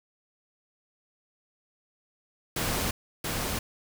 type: noise with echo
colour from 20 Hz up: pink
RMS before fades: -29 dBFS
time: 2.56-2.91 s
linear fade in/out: 5 ms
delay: 680 ms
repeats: 1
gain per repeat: -2 dB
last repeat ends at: 3.59 s
effects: none